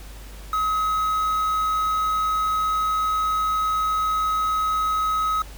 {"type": "tone with quantisation", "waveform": "triangle", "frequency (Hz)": 1274, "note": "D#6", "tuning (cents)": 41, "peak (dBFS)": -18, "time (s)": [0.53, 5.42], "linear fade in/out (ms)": 2, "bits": 6, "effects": ["added 50 Hz sine -37 dBFS peak until 5.57 s", "pink hiss -45 dBFS RMS until 5.57 s"]}